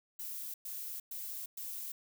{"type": "noise bursts", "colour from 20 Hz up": "violet", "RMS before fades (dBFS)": -42, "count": 4, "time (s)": [0.19, 1.92], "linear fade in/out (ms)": 5, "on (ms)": 350, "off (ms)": 110, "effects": []}